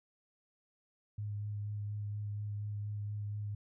sine tone with vibrato, 103.83 Hz, G#2, in tune, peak -36 dBFS, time 1.18-3.55 s, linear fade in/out 5 ms, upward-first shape sine, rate 4.2 Hz, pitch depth 14 cents each way, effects none

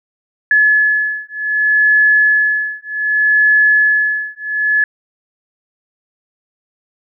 sine beating tone pair, 1710 / 1710.65 Hz, A6 / A6, -50 / -49 cents, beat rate 0.65 Hz, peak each -13 dBFS, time 0.51-4.84 s, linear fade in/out 2 ms, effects none

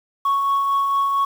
sine tone with tremolo, 1108.7 Hz, C#6, in tune, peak -13 dBFS, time 0.25-1.25 s, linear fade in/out 5 ms, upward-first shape triangle, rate 4.4 Hz, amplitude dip 40%, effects tanh soft clip ceiling -14 dBFS + 7-bit

